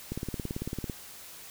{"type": "click train", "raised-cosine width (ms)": 3, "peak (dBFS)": -20, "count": 15, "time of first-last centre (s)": [0.12, 0.898], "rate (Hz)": 18, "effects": ["white hiss -47 dBFS RMS until 1.5 s"]}